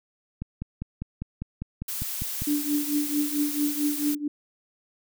click train, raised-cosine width 5 ms, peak -19 dBFS, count 11, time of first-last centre 0.42-2.42 s, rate 5 Hz
blue noise, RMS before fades -32 dBFS, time 1.88-4.15 s, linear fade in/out 5 ms
sine tone with tremolo, 293.7 Hz, D4, in tune, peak -20 dBFS, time 2.47-4.28 s, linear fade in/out 5 ms, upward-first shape triangle, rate 4.5 Hz, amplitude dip 90%
effects none

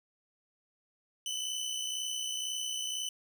25% pulse tone pair together, 2968 / 3030 Hz, F#7 / F#7, +5 / +40 cents, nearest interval unison, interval 35 cents, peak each -35 / -32 dBFS, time 1.26-3.09 s, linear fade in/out 2 ms, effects none

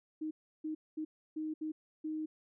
sine tone bursts at uneven times, 311.3 Hz, D#4, 1 cent sharp, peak -35 dBFS, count 6, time 0.21-0.31 / 0.64-0.75 / 0.97-1.05 / 1.36-1.54 / 1.61-1.72 / 2.04-2.26 s, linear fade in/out 10 ms, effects none

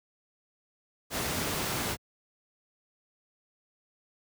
pink noise, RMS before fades -31 dBFS, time 1.1-1.97 s, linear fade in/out 50 ms, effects high-pass 80 Hz 12 dB/octave

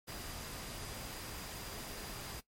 sine tone in noise, 4875 Hz, D#8, 36 cents flat, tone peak -55 dBFS, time 0.07-2.41 s, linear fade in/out 20 ms, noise pink, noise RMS -45 dBFS, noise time 0.07-2.41 s, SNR -13 dB, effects noise-tail reverb RT60 0.1 s tail -17 dB re dry + MP3 64 kbps

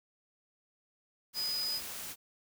sine tone in noise, 4978 Hz, D#8, in tune, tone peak -32 dBFS, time 1.34-1.81 s, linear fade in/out 50 ms, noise white, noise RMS -42 dBFS, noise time 1.33-2.16 s, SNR +7 dB, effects none

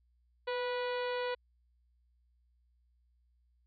harmonic tone with a mistuned harmonic, 489.7 Hz, B4, 15 cents flat, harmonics 1 / 2 / 3 / 4 / 5 / 6 / 7 / 8 / 9, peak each -34 / -40 / -44 / -46 / -48 / -50 / -51 / -52 / -53 dBFS, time 0.47-1.35 s, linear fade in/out 10 ms, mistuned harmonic 1, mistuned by +24 cents, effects added 60 Hz sine -68 dBFS peak until 3.66 s

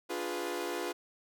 sawtooth chord, D diminished seventh, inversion none, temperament equal with one note detuned, 293.7 / 351.7 / 415.3 / 493.9 Hz, D4 / F4 / Ab4 / Cb5, 0 / +12 / 0 / 0 cents, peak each -39 / -33 / -37 / -36 dBFS, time 0.09-0.93 s, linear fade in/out 20 ms, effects none

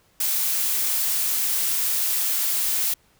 blue noise, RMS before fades -23 dBFS, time 0.2-2.94 s, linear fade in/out 5 ms, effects pink hiss -61 dBFS RMS until 3.19 s

